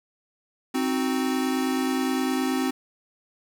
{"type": "chord", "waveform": "square", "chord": "C diminished", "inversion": "none", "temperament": "equal", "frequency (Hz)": [261.6, 311.1, 370], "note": ["C4", "Eb4", "Gb4"], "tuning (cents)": [0, 0, 0], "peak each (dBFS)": [-25, -31, -31], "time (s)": [0.74, 2.71], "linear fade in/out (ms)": 10, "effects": ["8-bit"]}